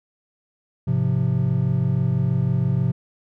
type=chord; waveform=triangle; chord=F minor; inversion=first; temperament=just; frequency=104.77 / 130.96 / 174.61 Hz; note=Ab2 / C3 / F3; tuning=+16 / +2 / 0 cents; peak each=-23 / -18 / -22 dBFS; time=0.87-2.92 s; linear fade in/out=10 ms; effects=none